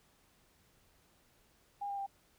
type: tone with pitch steps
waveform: sine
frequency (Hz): 810 / 800.2 / 790.6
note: G#5 / G5 / G5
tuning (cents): -43 / +35 / +15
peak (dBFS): -36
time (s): 1.81-2.065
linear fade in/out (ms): 10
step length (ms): 85
effects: pink hiss -69 dBFS RMS until 2.38 s